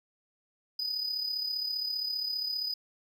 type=tone with amplitude modulation; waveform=triangle; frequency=4978 Hz; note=D#8; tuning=in tune; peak=-27 dBFS; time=0.79-2.74 s; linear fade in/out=5 ms; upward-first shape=sine; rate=35.1 Hz; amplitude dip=55%; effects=none